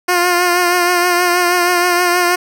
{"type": "tone with vibrato", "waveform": "10% pulse", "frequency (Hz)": 354.1, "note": "F4", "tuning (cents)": 24, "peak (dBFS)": -3, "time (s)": [0.08, 2.36], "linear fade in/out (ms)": 10, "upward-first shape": "triangle", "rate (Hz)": 6.3, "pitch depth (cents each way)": 37, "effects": []}